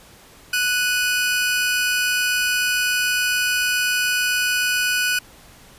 sawtooth tone pair together, 1480 / 2489 Hz, F#6 / D#7, 0 / 0 cents, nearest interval major sixth, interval 900 cents, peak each -16 / -20 dBFS, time 0.53-5.19 s, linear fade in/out 5 ms, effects pink hiss -47 dBFS RMS until 5.78 s + resampled to 32000 Hz

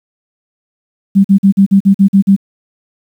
sine tone bursts, 196 Hz, G3, in tune, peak -3 dBFS, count 9, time 1.15-2.365 s, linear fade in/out 20 ms, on 95 ms, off 45 ms, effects 7-bit

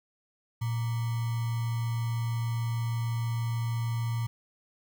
sine tone with sample-and-hold, 115.8 Hz, A#2, 11 cents flat, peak -27 dBFS, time 0.61-4.27 s, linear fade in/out 10 ms, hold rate 1050 Hz, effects none

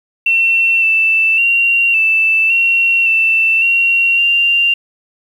sine tone with pitch steps, 2705 / 2655 / 2757 / 2647 / 2732 / 2669 / 2744 / 2780 Hz, E7 / E7 / F7 / E7 / F7 / E7 / F7 / F7, +44 / +12 / -23 / +7 / -39 / +21 / -31 / -9 cents, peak -9 dBFS, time 0.26-4.74 s, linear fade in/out 5 ms, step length 560 ms, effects 7-bit

